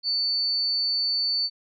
sine tone, 4500 Hz, C#8, 25 cents sharp, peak -22 dBFS, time 0.03-1.5 s, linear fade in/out 50 ms, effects none

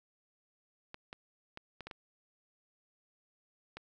clicks, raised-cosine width 0.3 ms, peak -28 dBFS, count 7, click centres 0.944 / 1.129 / 1.574 / 1.807 / 1.87 / 1.912 / 3.77 s, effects none

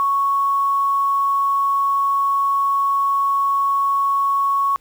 sine tone with quantisation, 1108.7 Hz, C#6, in tune, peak -15 dBFS, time 0-4.76 s, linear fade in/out 0 ms, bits 7, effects pink hiss -59 dBFS RMS until 4.8 s

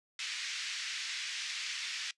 pink band-pass noise, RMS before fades -39 dBFS, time 0.19-2.11 s, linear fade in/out 2 ms, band 1900 to 6200 Hz, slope 24 dB/octave, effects noise-tail reverb RT60 0.1 s tail -20 dB re dry + resampled to 24000 Hz

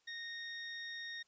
25% pulse tone, 1856 Hz, A#6, 8 cents flat, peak -39 dBFS, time 0.07-1.23 s, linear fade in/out 10 ms, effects white hiss -75 dBFS RMS until 1.27 s + resampled to 16000 Hz

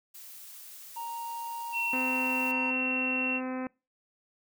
blue noise, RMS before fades -47 dBFS, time 0.14-2.52 s, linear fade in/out 10 ms
triangle tone with pitch glide, 932.3 to 941 Hz, A#5 to A#5, 0 to +16 cents, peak -33 dBFS, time 0.96-2.71 s, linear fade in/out 10 ms, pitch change +16 cents, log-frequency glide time 1.53-2.01 s
sine tone, 2718 Hz, F7, 48 cents flat, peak -28 dBFS, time 1.72-3.41 s, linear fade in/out 50 ms
harmonic tone, 257.1 Hz, C4, 30 cents flat, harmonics 1 / 2 / 3 / 4 / 5 / 6 / 7 / 8 / 9 / 10, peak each -33 / -39 / -43 / -45 / -47 / -49 / -50 / -51 / -52 / -53 dBFS, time 1.93-3.67 s, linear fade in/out 2 ms
effects noise-tail reverb RT60 0.3 s tail -25 dB re dry

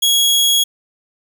sawtooth tone, 3322 Hz, G#7, in tune, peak -8 dBFS, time 0.02-0.64 s, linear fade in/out 10 ms, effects none

